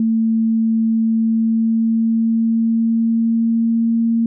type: tone with pitch glide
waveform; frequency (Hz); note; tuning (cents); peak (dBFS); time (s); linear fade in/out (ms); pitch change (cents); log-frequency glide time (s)
sine; 224.4 to 229.4; A3 to A#3; +34 to -28; -13; 0-4.26; 2; +38; 1.04-4.03
effects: none